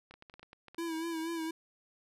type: clicks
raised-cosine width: 0.3 ms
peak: -35 dBFS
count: 10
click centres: 0.11 / 0.14 / 0.224 / 0.298 / 0.34 / 0.395 / 0.43 / 0.531 / 0.683 / 0.746 s
type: tone with vibrato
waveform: square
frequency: 328.5 Hz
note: E4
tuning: 6 cents flat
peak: -35 dBFS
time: 0.78-1.51 s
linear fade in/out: 5 ms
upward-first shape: sine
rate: 4.2 Hz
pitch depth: 49 cents each way
effects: resampled to 32000 Hz